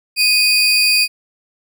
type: tone pair together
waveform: 40% pulse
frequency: 2489 / 4695 Hz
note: D#7 / D8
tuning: 0 / -1 cents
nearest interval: major seventh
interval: 1099 cents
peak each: -13 dBFS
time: 0.16-1.08 s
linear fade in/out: 50 ms
effects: none